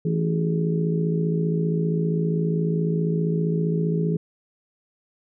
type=harmonic tone with a mistuned harmonic; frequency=55 Hz; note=A1; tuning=in tune; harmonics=3 / 4 / 5 / 6 / 7 / 8; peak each=-21 / -33 / -35 / -36 / -35 / -28 dBFS; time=0.05-4.17 s; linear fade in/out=5 ms; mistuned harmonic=8; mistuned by=-79 cents; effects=none